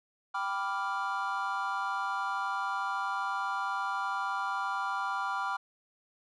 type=chord; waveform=triangle; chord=G dominant seventh; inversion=none; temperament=equal; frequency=784 / 987.8 / 1174.7 / 1396.9 Hz; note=G5 / B5 / D6 / F6; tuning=0 / 0 / 0 / 0 cents; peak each=-35 / -34 / -34 / -34 dBFS; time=0.34-5.57 s; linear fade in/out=10 ms; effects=resampled to 22050 Hz